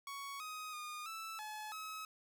sawtooth tone with pitch steps, 1115 / 1255 / 1221 / 1319 / 855 / 1282 Hz, C#6 / D#6 / D#6 / E6 / A5 / E6, +10 / +15 / -33 / +1 / -50 / -49 cents, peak -40 dBFS, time 0.07-2.05 s, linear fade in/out 2 ms, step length 330 ms, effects none

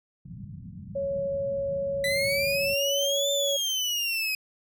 pink low-pass noise, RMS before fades -37 dBFS, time 0.25-2.74 s, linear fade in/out 5 ms, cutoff 210 Hz, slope 48 dB/octave
sine tone with pitch glide, 554.4 to 561.2 Hz, C#5 to C#5, 0 to +21 cents, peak -26 dBFS, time 0.95-3.57 s, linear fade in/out 10 ms, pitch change +21 cents, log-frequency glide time 1.75-3.2 s
30% pulse exponential two-way sweep, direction up then down, 1975.5 to 3574 to 2513 Hz, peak -23 dBFS, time 2.04-4.35 s, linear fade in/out 2 ms, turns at 3.31 s
effects high-pass 100 Hz 12 dB/octave

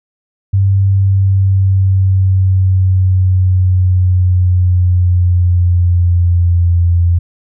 sine tone with pitch glide, 97.5 to 86.36 Hz, G2 to F2, -9 to -19 cents, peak -7 dBFS, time 0.53-7.19 s, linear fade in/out 10 ms, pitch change -210 cents, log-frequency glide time 0.88-6.81 s, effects none

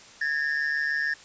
triangle tone pair together, 1661.2 / 1807.7 Hz, G#6 / A6, 0 / +46 cents, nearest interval minor second, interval 146 cents, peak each -26 / -25 dBFS, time 0.21-1.14 s, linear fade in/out 5 ms, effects white hiss -49 dBFS RMS until 1.24 s + resampled to 16000 Hz

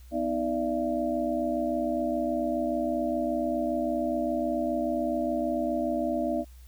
sine tone cluster, 249.3 / 314.4 / 589 / 676 Hz, B3 / D#4 / D5 / E5, +16 / +18 / +5 / +43 cents, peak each -31 dBFS, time 0.11-6.45 s, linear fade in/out 50 ms, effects added 62 Hz sine -46 dBFS peak until 6.67 s + white hiss -61 dBFS RMS until 6.67 s

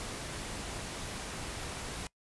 pink noise, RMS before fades -40 dBFS, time 0-2.07 s, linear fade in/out 0 ms, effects noise-tail reverb RT60 0.1 s tail -22 dB re dry + resampled to 24000 Hz

